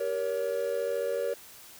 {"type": "chord", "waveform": "triangle", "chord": "G diminished", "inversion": "none", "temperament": "just", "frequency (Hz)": [392, 470.4, 564.5], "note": ["G4", "Bb4", "Db5"], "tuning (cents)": [0, 16, 31], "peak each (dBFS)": [-35, -29, -29], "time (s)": [0, 1.34], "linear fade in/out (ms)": 5, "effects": ["white hiss -50 dBFS RMS until 1.79 s"]}